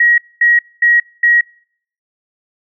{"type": "tone bursts", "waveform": "sine", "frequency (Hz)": 1900, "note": "A#6", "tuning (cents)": 33, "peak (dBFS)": -7, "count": 4, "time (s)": [0, 1.41], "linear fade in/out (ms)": 5, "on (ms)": 180, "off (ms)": 230, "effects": ["noise-tail reverb RT60 0.6 s tail -26 dB re dry"]}